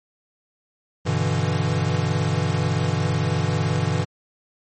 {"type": "chord", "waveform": "square", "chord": "E minor seventh", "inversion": "first", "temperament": "equal", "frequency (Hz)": [98, 123.47, 146.83, 164.81], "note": ["G2", "B2", "D3", "E3"], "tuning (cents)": [0, 0, 0, 0], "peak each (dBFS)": -26, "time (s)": [1.05, 4.05], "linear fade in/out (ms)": 20, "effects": ["MP3 32 kbps"]}